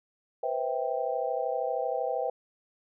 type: chord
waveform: sine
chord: C major seventh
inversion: third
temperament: just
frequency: 490.5 / 523.3 / 654.1 / 784.9 Hz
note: B4 / C5 / E5 / G5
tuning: -12 / 0 / -14 / +2 cents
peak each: -33 dBFS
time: 0.43-2.3 s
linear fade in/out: 5 ms
effects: none